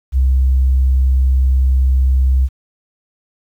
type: tone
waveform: sine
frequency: 65.41 Hz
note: C2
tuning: in tune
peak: -8 dBFS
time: 0.12-2.49 s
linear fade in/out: 50 ms
effects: tanh soft clip ceiling -6 dBFS + 8-bit